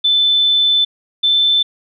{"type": "tone pair in turn", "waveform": "sine", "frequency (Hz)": [3520, 3533], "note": ["A7", "A7"], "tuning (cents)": [0, 6], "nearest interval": "unison", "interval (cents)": 6, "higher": "second", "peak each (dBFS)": -10, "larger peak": "neither", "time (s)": [[0.04, 0.85], [1.23, 1.63]], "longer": "first", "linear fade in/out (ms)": 10, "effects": []}